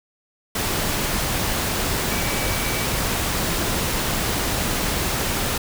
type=tone in noise; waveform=sine; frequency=2292 Hz; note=D7; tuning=43 cents flat; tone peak=-32 dBFS; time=2.11-2.85 s; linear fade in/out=5 ms; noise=pink; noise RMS=-23 dBFS; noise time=0.55-5.58 s; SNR=-12 dB; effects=none